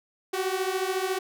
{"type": "beating tone pair", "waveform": "sawtooth", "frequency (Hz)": [370, 384], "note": ["F#4", "G4"], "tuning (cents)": [0, -36], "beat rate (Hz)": 14, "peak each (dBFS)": -25, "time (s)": [0.33, 1.19], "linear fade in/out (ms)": 10, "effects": []}